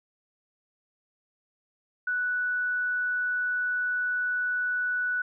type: tone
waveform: sine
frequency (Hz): 1480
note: F#6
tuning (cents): 0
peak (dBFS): -25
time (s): 2.07-5.22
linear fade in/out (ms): 5
effects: none